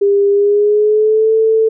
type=tone with pitch glide; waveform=sine; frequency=401.6 to 443 Hz; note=G4 to A4; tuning=+42 to +12 cents; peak=-8 dBFS; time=0.01-1.69 s; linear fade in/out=10 ms; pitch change=+170 cents; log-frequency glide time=0.3-1.33 s; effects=none